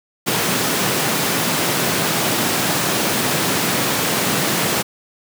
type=high-pass noise; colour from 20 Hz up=pink; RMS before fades=-19 dBFS; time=0.26-4.83 s; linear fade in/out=20 ms; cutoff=130 Hz; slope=24 dB/octave; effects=none